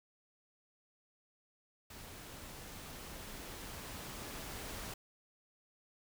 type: noise with level ramp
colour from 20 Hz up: pink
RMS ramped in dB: -51 to -44 dBFS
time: 1.9-4.94 s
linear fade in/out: 5 ms
effects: none